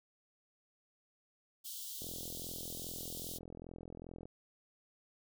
white high-pass noise, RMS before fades -45 dBFS, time 1.64-3.39 s, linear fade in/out 20 ms, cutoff 3000 Hz, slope 96 dB/octave
click train, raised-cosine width 2 ms, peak -35 dBFS, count 96, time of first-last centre 2.02-4.255 s, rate 42.5 Hz
effects none

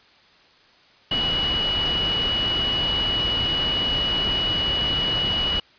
sine tone in noise, 2928 Hz, F#7, 19 cents flat, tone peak -21 dBFS, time 1.11-5.6 s, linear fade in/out 5 ms, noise pink, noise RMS -28 dBFS, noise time 1.11-5.6 s, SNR +4 dB, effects white hiss -54 dBFS RMS until 5.78 s + resampled to 11025 Hz

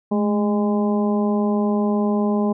harmonic tone with a mistuned harmonic, 205.3 Hz, G#3, 20 cents flat, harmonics 1 / 2 / 3 / 4 / 5, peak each -18 / -24 / -28 / -30 / -32 dBFS, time 0.11-2.53 s, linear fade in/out 10 ms, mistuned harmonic 1, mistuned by +51 cents, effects none

